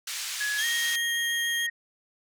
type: band-pass noise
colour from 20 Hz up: white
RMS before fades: -34 dBFS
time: 0.07-0.96 s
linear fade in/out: 5 ms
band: 1800 to 7200 Hz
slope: 12 dB/octave
type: tone with pitch glide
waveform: sine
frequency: 1686 to 1870.7 Hz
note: G#6 to A#6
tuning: +26 to +6 cents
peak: -27 dBFS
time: 0.4-1.7 s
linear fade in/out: 10 ms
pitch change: +180 cents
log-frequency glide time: 0.6-0.65 s
type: tone with vibrato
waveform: sawtooth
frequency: 3229 Hz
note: G#7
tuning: 49 cents flat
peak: -26 dBFS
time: 0.58-1.67 s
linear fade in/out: 10 ms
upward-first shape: triangle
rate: 6.9 Hz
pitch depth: 9 cents each way
effects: none